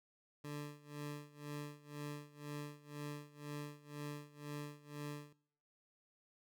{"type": "tone with tremolo", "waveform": "20% pulse", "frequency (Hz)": 146.83, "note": "D3", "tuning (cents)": 0, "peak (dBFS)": -37, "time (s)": [0.44, 5.33], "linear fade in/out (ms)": 5, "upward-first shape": "sine", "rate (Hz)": 2, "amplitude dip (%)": 90, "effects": ["noise-tail reverb RT60 0.6 s tail -20 dB re dry"]}